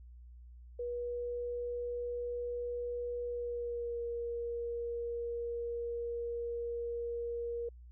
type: tone with pitch glide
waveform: sine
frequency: 483.2 to 471.6 Hz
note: B4 to A#4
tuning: -38 to +20 cents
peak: -35 dBFS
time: 0.79-7.69 s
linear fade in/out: 5 ms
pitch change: -42 cents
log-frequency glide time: 3.23-4 s
effects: added 60 Hz sine -50 dBFS peak until 7.91 s